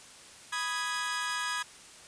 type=chord; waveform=sawtooth; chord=G# minor; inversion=first; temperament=equal; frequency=987.8 / 1244.5 / 1661.2 Hz; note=B5 / D#6 / G#6; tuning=0 / 0 / 0 cents; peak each=-33 / -33 / -30 dBFS; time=0.52-1.63 s; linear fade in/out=10 ms; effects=white hiss -51 dBFS RMS until 2.07 s + resampled to 22050 Hz